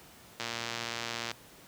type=click train; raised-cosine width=0.2 ms; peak=-17 dBFS; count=108; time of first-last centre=0.4-1.315 s; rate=117 Hz; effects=pink hiss -54 dBFS RMS until 1.67 s + high-pass 80 Hz 12 dB/octave